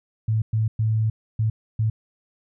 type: tone bursts at uneven times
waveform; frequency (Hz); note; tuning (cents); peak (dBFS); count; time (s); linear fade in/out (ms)
sine; 110; A2; 0; -18; 5; 0.28-0.42 / 0.53-0.68 / 0.79-1.1 / 1.39-1.5 / 1.79-1.9; 5
effects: none